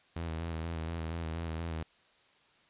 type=tone with vibrato; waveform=sawtooth; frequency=82 Hz; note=E2; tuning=9 cents flat; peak=-31 dBFS; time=0.16-1.83 s; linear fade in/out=5 ms; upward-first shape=square; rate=4.2 Hz; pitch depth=37 cents each way; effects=white hiss -65 dBFS RMS until 2.69 s + resampled to 8000 Hz